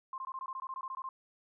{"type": "tone bursts", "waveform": "sine", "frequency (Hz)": 1055, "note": "C6", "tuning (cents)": 14, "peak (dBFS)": -37, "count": 14, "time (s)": [0.13, 1.09], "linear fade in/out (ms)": 2, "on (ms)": 50, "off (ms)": 20, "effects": []}